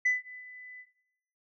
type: tone with ADSR envelope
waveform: sine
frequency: 2000 Hz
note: B6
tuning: 21 cents sharp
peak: -20 dBFS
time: 0.05-0.87 s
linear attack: 10 ms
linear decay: 170 ms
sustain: -23 dB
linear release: 71 ms
effects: noise-tail reverb RT60 0.9 s tail -17 dB re dry + tanh soft clip ceiling -20 dBFS